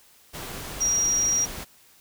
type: tone in noise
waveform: sine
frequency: 5710 Hz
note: F8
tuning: 37 cents sharp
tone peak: -20 dBFS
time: 0.8-1.46 s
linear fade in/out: 20 ms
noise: pink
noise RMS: -36 dBFS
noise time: 0.33-1.65 s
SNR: +13 dB
effects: white hiss -56 dBFS RMS until 2 s